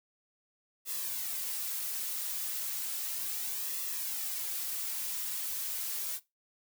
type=noise with flanger; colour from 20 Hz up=blue; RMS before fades=-36 dBFS; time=0.85-6.2 s; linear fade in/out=50 ms; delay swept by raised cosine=1.3 to 4.5 ms; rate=0.34 Hz; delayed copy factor=-0.6; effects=noise-tail reverb RT60 0.2 s tail -18 dB re dry